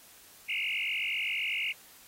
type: tone with frequency modulation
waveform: sine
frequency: 2500 Hz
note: D#7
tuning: 8 cents sharp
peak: -29 dBFS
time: 0.48-1.73 s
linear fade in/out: 20 ms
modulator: 48 Hz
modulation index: 7.9
effects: white hiss -55 dBFS RMS until 2.07 s + AAC 48 kbps